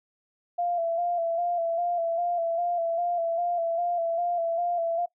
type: tone with vibrato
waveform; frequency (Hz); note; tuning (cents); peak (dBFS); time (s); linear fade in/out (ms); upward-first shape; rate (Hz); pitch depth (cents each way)
sine; 684; F5; -36; -24; 0.58-5.06; 10; square; 2.5; 39
effects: noise-tail reverb RT60 0.1 s tail -20 dB re dry